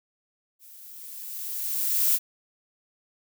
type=noise with level ramp; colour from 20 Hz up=violet; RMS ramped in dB=-50 to -20 dBFS; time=0.59-2.19 s; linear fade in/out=50 ms; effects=none